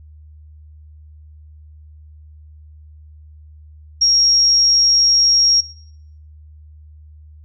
sine tone, 5588 Hz, F8, in tune, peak -10 dBFS, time 4.01-5.61 s, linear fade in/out 10 ms, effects noise-tail reverb RT60 0.7 s tail -20 dB re dry + added 76 Hz sine -39 dBFS peak until 7.44 s

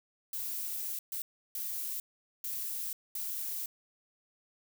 violet noise bursts at uneven times, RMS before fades -37 dBFS, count 5, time 0.33-0.99 / 1.12-1.22 / 1.55-2 / 2.44-2.93 / 3.15-3.66 s, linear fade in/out 2 ms, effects none

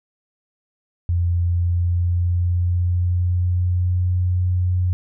sine tone with pitch glide, 86.7 to 90.33 Hz, F2 to F#2, -12 to -41 cents, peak -16 dBFS, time 1.09-4.93 s, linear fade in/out 0 ms, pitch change +71 cents, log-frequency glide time 1.3-4.3 s, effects none

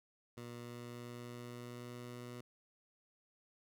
15% pulse tone with pitch glide, 120 to 122.03 Hz, B2 to B2, -49 to -20 cents, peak -40 dBFS, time 0.37-2.41 s, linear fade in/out 5 ms, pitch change +29 cents, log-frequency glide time 0.61-2.16 s, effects none

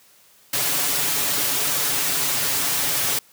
white noise with comb filter, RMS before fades -22 dBFS, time 0.53-3.19 s, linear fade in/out 5 ms, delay 7 ms, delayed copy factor +0.75, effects white hiss -54 dBFS RMS until 3.32 s + high-pass 80 Hz 12 dB/octave

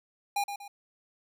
square tone with echo, 810 Hz, G#5, 43 cents flat, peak -27 dBFS, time 0.36-0.44 s, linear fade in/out 5 ms, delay 120 ms, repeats 2, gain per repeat -8 dB, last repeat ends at 0.68 s, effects none

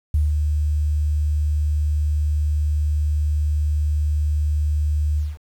sine tone with ADSR envelope, 75 Hz, D2, 37 cents sharp, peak -14 dBFS, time 0.14-5.38 s, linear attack 4 ms, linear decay 170 ms, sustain -3 dB, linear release 200 ms, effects 8-bit

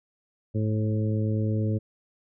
harmonic tone with a mistuned harmonic, 108.3 Hz, A2, 27 cents flat, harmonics 1 / 2 / 3 / 4 / 5, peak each -24 / -30 / -34 / -36 / -38 dBFS, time 0.54-1.79 s, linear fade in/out 20 ms, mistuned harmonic 1, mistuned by -21 cents, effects none

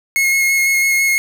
45% pulse tone with vibrato, 2165 Hz, C#7, 41 cents flat, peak -12 dBFS, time 0.16-1.18 s, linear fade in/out 0 ms, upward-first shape square, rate 6 Hz, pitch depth 9 cents each way, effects none

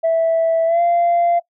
sine tone with pitch glide, 657 to 690.1 Hz, E5 to F5, -6 to -21 cents, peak -11 dBFS, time 0.03-1.4 s, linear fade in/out 20 ms, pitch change +85 cents, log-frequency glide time 0.66-0.81 s, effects noise-tail reverb RT60 0.1 s tail -19 dB re dry + tanh soft clip ceiling -10 dBFS

